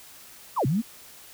sine linear two-way sweep, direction down then up, 1244.5 to 116.9 to 244.6 Hz, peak -21 dBFS, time 0.56-0.82 s, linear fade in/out 20 ms, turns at 0.66 s, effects white hiss -48 dBFS RMS until 1.33 s

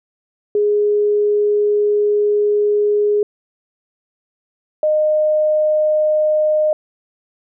sine tone pair in turn, 415.3 / 613.3 Hz, G#4 / D#5, 0 / -25 cents, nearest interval perfect fifth, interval 675 cents, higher second, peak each -12 dBFS, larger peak neither, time 0.55-3.23 / 4.83-6.73 s, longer first, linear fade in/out 2 ms, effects none

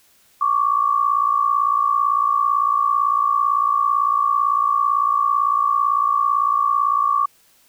sine tone pair together, 1109 / 1166.9 Hz, C#6 / D6, 0 / -11 cents, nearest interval minor second, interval 89 cents, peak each -18 dBFS, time 0.41-7.26 s, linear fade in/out 5 ms, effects white hiss -56 dBFS RMS until 7.68 s

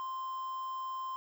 triangle tone with quantisation, 1046.5 Hz, C6, in tune, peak -34 dBFS, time 0-1.16 s, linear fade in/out 0 ms, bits 9, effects none

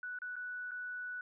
sine tone with dropouts, 1480 Hz, F#6, in tune, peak -39 dBFS, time 0.03-1.21 s, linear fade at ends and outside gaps 2 ms, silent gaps 0.188-0.218 / 0.357-0.364 / 0.71-0.716 s, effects none

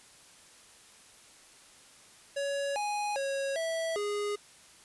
square tone with pitch steps, 561 / 830 / 549 / 655 / 412.3 Hz, C#5 / G#5 / C#5 / E5 / G#4, +21 / -1 / -17 / -11 / -13 cents, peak -31 dBFS, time 2.36-4.36 s, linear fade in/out 10 ms, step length 400 ms, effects white hiss -56 dBFS RMS until 4.84 s + resampled to 24000 Hz

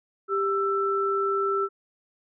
sine tone pair together, 394.9 / 1330 Hz, G4 / E6, +13 / +15 cents, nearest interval octave + major sixth, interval 2102 cents, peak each -25 dBFS, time 0.28-1.69 s, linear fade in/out 50 ms, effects none

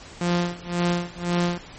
sawtooth tone with tremolo, 174.61 Hz, F3, in tune, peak -15 dBFS, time 0.21-1.58 s, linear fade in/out 2 ms, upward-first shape sine, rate 1.9 Hz, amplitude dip 95%, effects pink hiss -43 dBFS RMS until 1.78 s + MP3 32 kbps

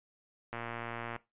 click train, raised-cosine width 0.5 ms, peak -24 dBFS, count 75, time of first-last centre 0.53-1.162 s, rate 117 Hz, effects noise-tail reverb RT60 0.2 s tail -17 dB re dry + resampled to 8000 Hz

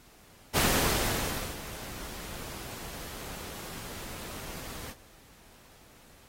pink noise with ADSR envelope, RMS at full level -25 dBFS, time 0.54-4.95 s, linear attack 24 ms, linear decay 1000 ms, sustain -17 dB, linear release 52 ms, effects pink hiss -57 dBFS RMS until 6.28 s + AAC 48 kbps

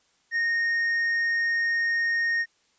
triangle tone with tanh clipping, 1852 Hz, A#6, 12 cents flat, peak -23 dBFS, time 0.31-2.46 s, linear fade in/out 50 ms, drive 8 dB, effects white hiss -66 dBFS RMS until 2.78 s + resampled to 16000 Hz

